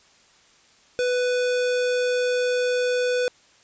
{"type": "tone", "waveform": "square", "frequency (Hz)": 496, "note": "B4", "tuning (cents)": 7, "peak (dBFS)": -21, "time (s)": [0.99, 3.28], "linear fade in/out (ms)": 0, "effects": ["white hiss -56 dBFS RMS until 3.63 s", "resampled to 16000 Hz"]}